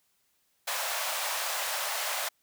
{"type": "high-pass noise", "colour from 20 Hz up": "pink", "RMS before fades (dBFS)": -32, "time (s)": [0.67, 2.29], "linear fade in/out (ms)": 10, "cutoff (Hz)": 580, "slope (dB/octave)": 48, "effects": ["white hiss -72 dBFS RMS until 2.42 s"]}